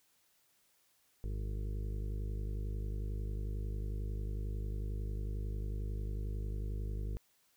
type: harmonic tone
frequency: 51.1 Hz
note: G#1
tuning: 27 cents flat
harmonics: 1 / 2 / 3 / 4 / 6 / 7 / 8 / 9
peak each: -36 / -42 / -52 / -52 / -57 / -55 / -56 / -57 dBFS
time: 1.24-7.17 s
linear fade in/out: 0 ms
effects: white hiss -72 dBFS RMS until 7.56 s